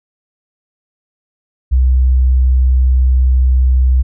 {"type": "tone", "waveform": "sine", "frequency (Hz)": 63.9, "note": "C2", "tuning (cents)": -40, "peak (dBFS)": -7, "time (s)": [1.71, 4.03], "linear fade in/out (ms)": 20, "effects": []}